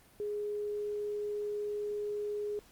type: tone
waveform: sine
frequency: 415.7 Hz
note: G#4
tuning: 2 cents sharp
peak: -33 dBFS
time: 0.2-2.59 s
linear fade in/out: 0 ms
effects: pink hiss -61 dBFS RMS until 2.71 s + Opus 32 kbps